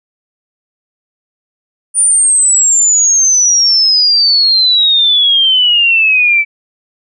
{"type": "exponential sweep", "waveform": "sine", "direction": "down", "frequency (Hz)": [9440, 2300], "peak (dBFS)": -6, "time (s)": [1.94, 6.45], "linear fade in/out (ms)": 50, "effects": []}